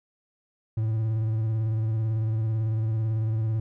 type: tone with vibrato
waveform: triangle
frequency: 110.5 Hz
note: A2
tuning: 8 cents sharp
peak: -21 dBFS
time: 0.77-3.6 s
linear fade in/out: 5 ms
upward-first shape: sine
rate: 18 Hz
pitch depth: 38 cents each way
effects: none